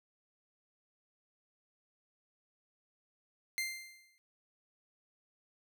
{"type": "tone with exponential decay", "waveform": "sawtooth", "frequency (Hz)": 2093, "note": "C7", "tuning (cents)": 0, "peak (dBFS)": -28, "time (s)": [3.58, 4.18], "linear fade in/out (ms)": 0, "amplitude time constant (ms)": 130, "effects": []}